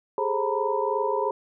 sine tone cluster, 405.4 / 428.3 / 531 / 917 / 984 Hz, G#4 / A4 / C5 / A#5 / B5, -42 / -47 / +25 / -29 / -7 cents, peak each -29 dBFS, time 0.18-1.31 s, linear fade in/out 2 ms, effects none

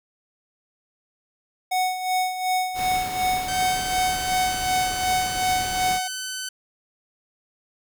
square tone with tremolo, 740 Hz, F#5, in tune, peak -20 dBFS, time 1.71-6.08 s, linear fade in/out 10 ms, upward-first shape sine, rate 2.7 Hz, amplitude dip 65%
pink noise, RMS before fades -34 dBFS, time 2.74-6 s, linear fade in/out 50 ms
10% pulse tone with pitch glide, 1546 to 1515.9 Hz, G6 to F#6, -24 to +42 cents, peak -20 dBFS, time 3.48-6.49 s, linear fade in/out 5 ms, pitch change -34 cents, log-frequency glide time 3.62-4.74 s
effects none

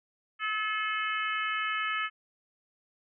harmonic tone, 430.9 Hz, A4, 36 cents flat, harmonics 3 / 4 / 5 / 6 / 7, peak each -32 / -34 / -36 / -38 / -39 dBFS, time 0.39-2.1 s, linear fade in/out 50 ms, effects none

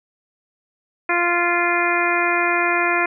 harmonic tone, 347.6 Hz, F4, 8 cents flat, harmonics 1 / 2 / 3 / 4 / 5 / 6 / 7, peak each -24 / -24 / -24 / -24 / -24 / -24 / -24 dBFS, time 1.09-3.06 s, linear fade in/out 5 ms, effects none

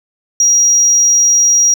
sine tone, 5720 Hz, F8, 41 cents sharp, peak -5 dBFS, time 0.4-1.74 s, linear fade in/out 2 ms, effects tanh soft clip ceiling -4 dBFS

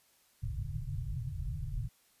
white low-pass noise, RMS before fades -37 dBFS, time 0.42-1.89 s, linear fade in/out 20 ms, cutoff 150 Hz, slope 96 dB/octave, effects white hiss -68 dBFS RMS until 2.2 s + resampled to 32000 Hz

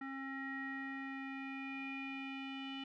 square tone with low-pass filter sweep, 270.1 Hz, C#4, 45 cents flat, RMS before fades -44 dBFS, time 0.01-2.84 s, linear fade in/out 5 ms, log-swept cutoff 1700 to 2900 Hz, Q 8.2, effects none

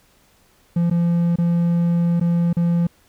triangle tone with dropouts, 171.2 Hz, F3, 34 cents flat, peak -13 dBFS, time 0.76-2.87 s, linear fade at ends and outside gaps 5 ms, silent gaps 0.9-0.91 / 1.359-1.384 / 2.199-2.21 / 2.53-2.567 s, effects pink hiss -57 dBFS RMS until 3.08 s

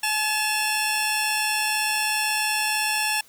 15% pulse tone pair together, 857 / 2714 Hz, A5 / E7, -46 / +50 cents, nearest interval octave + minor sixth, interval 1996 cents, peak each -18 dBFS, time 0.03-3.21 s, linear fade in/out 5 ms, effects white hiss -54 dBFS RMS until 3.28 s

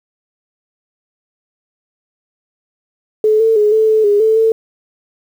sine tone with pitch steps, 431 / 448 / 419.9 / 438.5 / 436 / 410.1 / 440.5 / 446.6 Hz, A4 / A4 / G#4 / A4 / A4 / G#4 / A4 / A4, -36 / +31 / +19 / -6 / -16 / -22 / +2 / +26 cents, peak -8 dBFS, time 3.24-4.52 s, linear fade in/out 2 ms, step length 160 ms, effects 7-bit

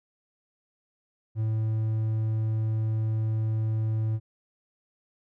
triangle tone, 110 Hz, A2, in tune, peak -22 dBFS, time 1.35-4.2 s, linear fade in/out 50 ms, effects none

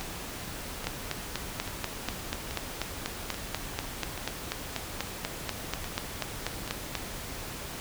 two click trains, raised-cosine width 0.2 ms, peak -12 / -19 dBFS, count 26 / 9, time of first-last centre 0.87-6.953 / 0.01-6.677 s, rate 4.11 / 1.2 Hz, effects pink hiss -39 dBFS RMS until 7.8 s

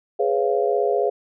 sine chord, C# dominant seventh, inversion second, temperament just, 415.8 / 498.9 / 554.4 / 693 Hz, G#4 / B4 / C#5 / E#5, +2 / +17 / 0 / -14 cents, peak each -21 / -24 / -25 / -24 dBFS, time 0.19-1.1 s, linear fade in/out 10 ms, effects none

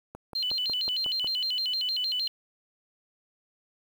click train, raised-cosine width 1 ms, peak -26 dBFS, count 7, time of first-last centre 0.15-1.245 s, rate 5.48 Hz
sine tone with vibrato, 3530 Hz, A7, 5 cents sharp, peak -26 dBFS, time 0.35-2.28 s, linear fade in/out 5 ms, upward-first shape square, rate 6.5 Hz, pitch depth 290 cents each way
effects 8-bit

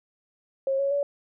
sine tone with pitch steps, 540 / 554.5 / 569.5 Hz, C#5 / C#5 / C#5, -45 / 0 / +47 cents, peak -22 dBFS, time 0.67-1.03 s, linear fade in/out 2 ms, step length 120 ms, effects none

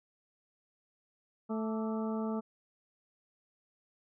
harmonic tone with a mistuned harmonic, 220 Hz, A3, in tune, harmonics 1 / 2 / 3 / 4 / 5 / 6, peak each -33 / -39 / -43 / -45 / -47 / -49 dBFS, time 1.49-2.41 s, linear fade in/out 20 ms, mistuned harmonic 5, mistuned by +94 cents, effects none

